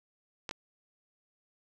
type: clicks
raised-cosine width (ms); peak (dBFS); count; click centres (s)
0.2; -19; 2; 0.492 / 0.511
effects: none